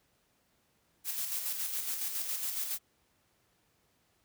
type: noise with tremolo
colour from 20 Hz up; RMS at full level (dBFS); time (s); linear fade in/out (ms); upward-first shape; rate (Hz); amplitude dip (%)
blue; -34; 1.04-2.79; 50; square; 7.2; 40
effects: pink hiss -72 dBFS RMS until 4.24 s + high-pass 60 Hz 12 dB/octave